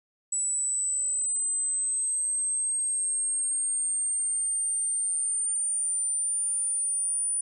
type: exponential sweep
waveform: sine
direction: up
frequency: 7902 to 9440 Hz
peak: -25 dBFS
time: 0.32-7.41 s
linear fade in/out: 5 ms
effects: none